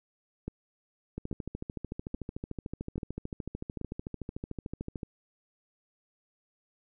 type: two click trains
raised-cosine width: 3 ms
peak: -22 / -23 dBFS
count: 5 / 53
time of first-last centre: 0.48-3.813 / 1.18-5.032 s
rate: 1.2 / 13.5 Hz
effects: none